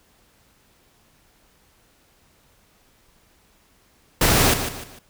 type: noise with echo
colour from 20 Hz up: pink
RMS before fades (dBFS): -17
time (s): 4.21-4.54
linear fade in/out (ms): 5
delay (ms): 150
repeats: 3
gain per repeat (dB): -9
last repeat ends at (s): 4.99
effects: pink hiss -59 dBFS RMS until 5.09 s